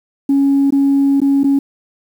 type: tone with dropouts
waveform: sine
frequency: 277.2 Hz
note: C#4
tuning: in tune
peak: -8 dBFS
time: 0.29-1.59 s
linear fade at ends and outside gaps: 5 ms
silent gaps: 0.706-0.723 / 1.203-1.216 / 1.434-1.442 s
effects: tanh soft clip ceiling -6 dBFS + 7-bit